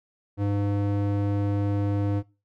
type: tone with band-pass filter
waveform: square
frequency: 101.3 Hz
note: G#2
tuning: 43 cents flat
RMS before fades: -25 dBFS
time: 0.37-2.23 s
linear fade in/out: 50 ms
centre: 250 Hz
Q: 0.72
effects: noise-tail reverb RT60 0.3 s tail -22 dB re dry